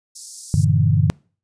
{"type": "high-pass noise", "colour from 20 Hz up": "white", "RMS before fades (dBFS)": -33, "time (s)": [0.15, 0.65], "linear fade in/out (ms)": 10, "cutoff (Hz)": 4700, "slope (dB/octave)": 48}
{"type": "chord", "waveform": "sine", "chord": "E half-diminished seventh", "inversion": "first", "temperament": "equal with one note detuned", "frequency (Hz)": [96.93, 116.54, 146.83, 164.81], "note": ["G2", "Bb2", "D3", "E3"], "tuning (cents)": [-19, 0, 0, 0], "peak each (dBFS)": [-18, -19, -17, -22], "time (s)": [0.54, 1.1], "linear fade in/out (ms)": 0}
{"effects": ["noise-tail reverb RT60 0.4 s tail -26 dB re dry", "resampled to 22050 Hz"]}